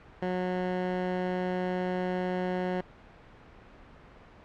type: tone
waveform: 15% pulse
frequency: 182.3 Hz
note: F#3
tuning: 25 cents flat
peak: -22 dBFS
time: 0.22-2.81 s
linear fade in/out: 5 ms
effects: pink hiss -52 dBFS RMS until 4.44 s + low-pass 2000 Hz 12 dB/octave